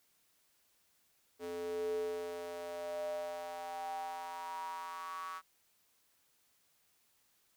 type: tone with high-pass filter sweep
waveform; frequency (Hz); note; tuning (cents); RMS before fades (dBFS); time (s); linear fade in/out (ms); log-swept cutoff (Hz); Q
square; 86.7; F2; -12; -41; 1.39-5.42; 50; 370 to 1200; 9.3
effects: white hiss -73 dBFS RMS until 7.56 s